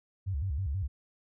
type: tone with vibrato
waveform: sine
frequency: 81.9 Hz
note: E2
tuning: 11 cents flat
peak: -29 dBFS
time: 0.26-0.88 s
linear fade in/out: 20 ms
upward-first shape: square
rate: 6.2 Hz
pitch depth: 280 cents each way
effects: none